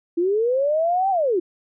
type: linear two-way sweep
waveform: sine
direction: up then down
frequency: 329.6 to 792 to 329.6 Hz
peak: -17 dBFS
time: 0.17-1.4 s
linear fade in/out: 10 ms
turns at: 1.1 s
effects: none

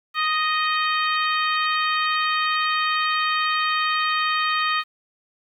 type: harmonic tone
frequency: 622.3 Hz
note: D#5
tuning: in tune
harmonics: 2 / 3 / 4 / 5 / 6 / 7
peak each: -22 / -26 / -28 / -30 / -32 / -33 dBFS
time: 0.14-4.84 s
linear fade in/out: 50 ms
effects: 9-bit

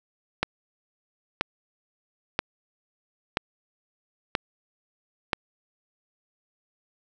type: click train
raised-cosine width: 0.3 ms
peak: -6 dBFS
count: 6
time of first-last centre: 0.43-5.332 s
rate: 1.02 Hz
effects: none

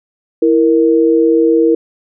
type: tone pair together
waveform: sine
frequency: 329.4 / 466.2 Hz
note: E4 / A#4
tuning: -1 / 0 cents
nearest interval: tritone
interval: 601 cents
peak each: -10 dBFS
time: 0.42-1.75 s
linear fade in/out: 5 ms
effects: none

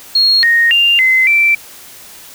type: tone with pitch steps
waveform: sine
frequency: 4286 / 1861 / 2794 / 2053 / 2340 Hz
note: C8 / A#6 / F7 / C7 / D7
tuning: +41 / -3 / 0 / -33 / -7 cents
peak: -7 dBFS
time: 0.15-1.55 s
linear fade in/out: 5 ms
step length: 280 ms
effects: white hiss -36 dBFS RMS until 2.34 s

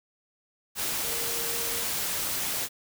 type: tone in noise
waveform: sine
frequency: 466.2 Hz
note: A#4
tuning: in tune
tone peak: -40 dBFS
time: 1.01-1.86 s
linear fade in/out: 50 ms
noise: white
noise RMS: -30 dBFS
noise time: 0.75-2.69 s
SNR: -13 dB
effects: none

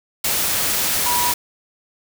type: tone in noise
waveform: sine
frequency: 971 Hz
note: B5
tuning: 30 cents flat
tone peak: -20 dBFS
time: 1.06-1.32 s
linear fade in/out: 5 ms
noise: white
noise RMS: -20 dBFS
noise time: 0.24-1.34 s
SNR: -3 dB
effects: none

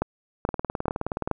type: two click trains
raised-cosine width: 1 ms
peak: -9 / -13 dBFS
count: 4 / 16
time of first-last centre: 0.02-1.313 / 0.49-1.275 s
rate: 2.32 / 19.1 Hz
effects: none

